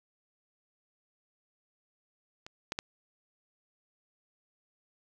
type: clicks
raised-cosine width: 0.2 ms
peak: -27 / -16 / -15 dBFS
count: 3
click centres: 2.465 / 2.721 / 2.789 s
effects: none